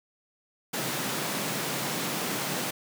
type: high-pass noise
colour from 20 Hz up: pink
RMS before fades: -31 dBFS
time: 0.73-2.71 s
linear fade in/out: 10 ms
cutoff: 130 Hz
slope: 48 dB/octave
effects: none